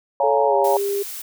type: chord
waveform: sine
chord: Bb minor seventh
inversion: first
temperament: just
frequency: 559.4 / 699.2 / 839.1 / 932.3 Hz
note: Db5 / F5 / Ab5 / Bb5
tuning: +16 / +2 / +18 / 0 cents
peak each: -19 / -23 / -22 / -22 dBFS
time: 0.2-0.77 s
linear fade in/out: 2 ms
type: tone with pitch glide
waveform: sine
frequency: 435.8 to 401.9 Hz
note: A4 to G4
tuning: -17 to +43 cents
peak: -20 dBFS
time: 0.23-1.03 s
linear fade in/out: 10 ms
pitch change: -140 cents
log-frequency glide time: 0.46-0.55 s
type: noise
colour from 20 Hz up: blue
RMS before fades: -32 dBFS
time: 0.64-1.22 s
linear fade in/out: 5 ms
effects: none